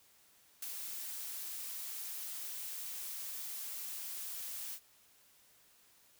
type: noise with ADSR envelope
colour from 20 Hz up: blue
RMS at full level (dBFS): -40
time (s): 0.62-4.8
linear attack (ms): 5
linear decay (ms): 26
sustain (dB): -3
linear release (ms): 70
effects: white hiss -66 dBFS RMS until 6.19 s